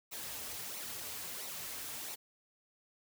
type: noise with flanger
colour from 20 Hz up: white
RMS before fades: -43 dBFS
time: 0.11-2.16 s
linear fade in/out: 20 ms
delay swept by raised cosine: 0.6 to 5.9 ms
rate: 1.5 Hz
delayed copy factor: -0.6
effects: none